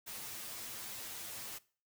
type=noise with comb filter; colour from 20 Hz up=white; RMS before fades=-45 dBFS; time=0.06-1.59 s; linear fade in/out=20 ms; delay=9 ms; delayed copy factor=+0.8; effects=noise-tail reverb RT60 0.4 s tail -20 dB re dry